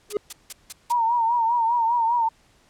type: tone with exponential growth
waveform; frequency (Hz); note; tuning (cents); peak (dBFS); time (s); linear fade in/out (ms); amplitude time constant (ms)
triangle; 415.3; G#4; 0; -14; 0.09-0.17; 2; 17
type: noise bursts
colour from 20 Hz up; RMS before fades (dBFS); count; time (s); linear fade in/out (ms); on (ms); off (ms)
blue; -30; 5; 0.1-0.925; 5; 29; 170
type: tone with vibrato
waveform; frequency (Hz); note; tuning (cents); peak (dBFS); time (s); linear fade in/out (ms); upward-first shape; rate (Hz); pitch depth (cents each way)
sine; 932.3; A#5; 0; -18; 0.9-2.29; 10; triangle; 5; 87
effects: pink hiss -59 dBFS RMS until 2.69 s + low-pass 9000 Hz 12 dB/octave